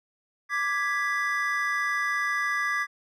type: chord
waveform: triangle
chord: G# diminished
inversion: second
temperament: equal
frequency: 1174.7 / 1661.2 / 1975.5 Hz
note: D6 / G#6 / B6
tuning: 0 / 0 / 0 cents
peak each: -28 / -27 / -27 dBFS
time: 0.49-2.87 s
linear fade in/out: 50 ms
effects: none